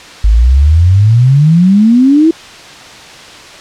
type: exponential sweep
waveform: sine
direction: up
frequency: 50.5 to 334.2 Hz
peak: -3 dBFS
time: 0.24-2.31 s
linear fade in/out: 5 ms
effects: white hiss -31 dBFS RMS until 3.6 s + low-pass 5000 Hz 12 dB/octave